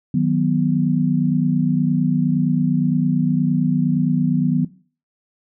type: chord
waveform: sine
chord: B major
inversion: first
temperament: equal with one note detuned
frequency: 156.28 / 185 / 246.9 Hz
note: D#3 / F#3 / B3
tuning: +8 / 0 / 0 cents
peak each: -19 dBFS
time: 0.14-4.65 s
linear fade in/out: 5 ms
effects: noise-tail reverb RT60 0.4 s tail -18 dB re dry